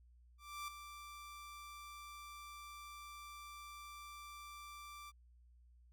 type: tone with ADSR envelope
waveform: sawtooth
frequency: 1174.7 Hz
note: D6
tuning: in tune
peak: -38 dBFS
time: 0.38-5.12 s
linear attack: 300 ms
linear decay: 4 ms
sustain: -9 dB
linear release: 33 ms
effects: added 60 Hz sine -62 dBFS peak until 5.92 s